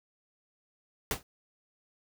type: noise with exponential decay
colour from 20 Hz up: pink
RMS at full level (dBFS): -26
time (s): 1.11-1.23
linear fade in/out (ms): 1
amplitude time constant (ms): 26
effects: none